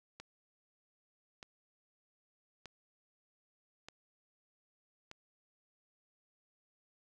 click train, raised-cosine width 0.2 ms, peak -30 dBFS, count 5, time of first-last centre 0.2-5.114 s, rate 0.814 Hz, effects none

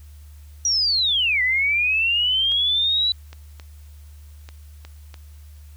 sine linear two-way sweep, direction down then up, 5820 to 1962 to 3971 Hz, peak -17 dBFS, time 0.65-3.12 s, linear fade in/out 2 ms, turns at 1.42 s
clicks, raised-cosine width 0.2 ms, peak -23 dBFS, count 6, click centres 2.519 / 3.33 / 3.598 / 4.489 / 4.85 / 5.142 s
effects added 74 Hz sine -40 dBFS peak until 5.76 s + white hiss -57 dBFS RMS until 5.76 s

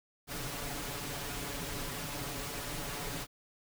pink noise with comb filter, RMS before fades -39 dBFS, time 0.27-3.27 s, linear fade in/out 50 ms, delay 7 ms, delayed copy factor +0.7, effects none

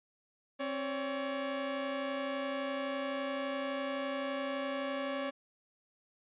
sawtooth tone pair together, 267.1 / 566 Hz, C4 / C#5, +36 / +36 cents, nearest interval octave + minor second, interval 1300 cents, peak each -34 / -32 dBFS, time 0.59-5.31 s, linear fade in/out 20 ms, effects resampled to 8000 Hz

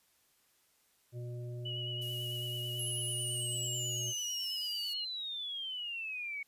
harmonic tone, 121.3 Hz, B2, 31 cents flat, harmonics 1 / 3 / 5, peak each -39 / -49 / -53 dBFS, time 1.12-4.14 s, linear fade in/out 50 ms
sine tone with vibrato, 2924 Hz, F#7, 21 cents flat, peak -38 dBFS, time 1.65-5.05 s, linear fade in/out 10 ms, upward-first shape sine, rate 9.1 Hz, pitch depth 30 cents each way
violet noise, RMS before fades -47 dBFS, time 2.01-4.94 s, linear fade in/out 10 ms
sine exponential sweep, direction down, 11290 to 2217 Hz, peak -37 dBFS, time 2.79-6.43 s, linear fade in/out 5 ms
effects white hiss -71 dBFS RMS until 6.47 s + resampled to 32000 Hz

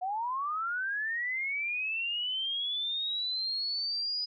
sine linear sweep, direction up, 714 to 4978 Hz, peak -30 dBFS, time 0.01-4.26 s, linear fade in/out 20 ms, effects none

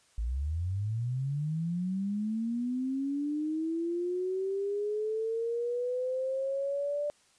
sine linear sweep, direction up, 52.6 to 590 Hz, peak -29 dBFS, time 0.18-7.1 s, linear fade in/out 0 ms, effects white hiss -65 dBFS RMS until 7.38 s + resampled to 22050 Hz

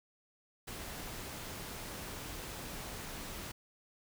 pink noise, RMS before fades -44 dBFS, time 0.67-3.52 s, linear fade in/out 10 ms, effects none

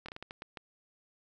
slowing click train, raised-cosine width 0.3 ms, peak -26 dBFS, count 8, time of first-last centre 0.06-0.572 s, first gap 25 ms, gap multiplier 1.35, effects none

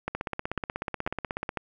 two click trains, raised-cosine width 0.5 ms, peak -15 / -14 dBFS, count 23 / 4, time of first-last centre 0.15-1.491 / 0.08-1.573 s, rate 16.4 / 2.01 Hz, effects none

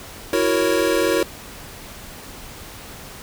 square chord, F# dominant seventh, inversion third, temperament equal, 329.6 / 370 / 466.2 / 554.4 Hz, E4 / F#4 / A#4 / C#5, 0 / 0 / 0 / 0 cents, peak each -23 dBFS, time 0.33-1.23 s, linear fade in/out 2 ms, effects pink hiss -38 dBFS RMS until 3.22 s

